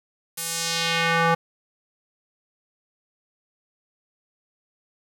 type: tone with band-pass filter sweep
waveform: square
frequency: 166.5 Hz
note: E3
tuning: 18 cents sharp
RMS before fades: -23 dBFS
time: 0.37-1.35 s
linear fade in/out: 10 ms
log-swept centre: 12000 to 1000 Hz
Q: 1.2
effects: 8-bit